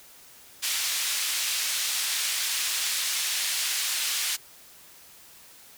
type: band-pass noise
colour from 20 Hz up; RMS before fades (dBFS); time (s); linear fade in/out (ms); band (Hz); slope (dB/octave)
pink; -28; 0.62-4.37; 20; 2700 to 12000; 12
effects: white hiss -51 dBFS RMS until 5.77 s